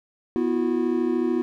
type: chord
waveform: triangle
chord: B suspended fourth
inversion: none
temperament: equal with one note detuned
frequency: 246.9 / 329.6 / 363.2 Hz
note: B3 / E4 / F#4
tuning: 0 / 0 / -32 cents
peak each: -23 dBFS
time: 0.36-1.42 s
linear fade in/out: 0 ms
effects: none